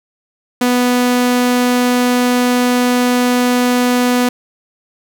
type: tone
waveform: sawtooth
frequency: 246.9 Hz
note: B3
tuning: in tune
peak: -7 dBFS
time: 0.61-4.29 s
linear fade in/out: 5 ms
effects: none